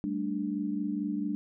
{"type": "chord", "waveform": "sine", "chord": "G suspended second", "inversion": "none", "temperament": "just", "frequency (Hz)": [196, 220.5, 294], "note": ["G3", "A3", "D4"], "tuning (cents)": [0, 4, 2], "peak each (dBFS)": [-34, -35, -32], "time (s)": [0.04, 1.35], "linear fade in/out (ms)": 0, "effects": []}